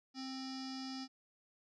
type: tone with low-pass filter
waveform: square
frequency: 263.6 Hz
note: C4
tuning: 13 cents sharp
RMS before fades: -44 dBFS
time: 0.14-1.08 s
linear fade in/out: 50 ms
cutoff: 5100 Hz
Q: 8.4
effects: none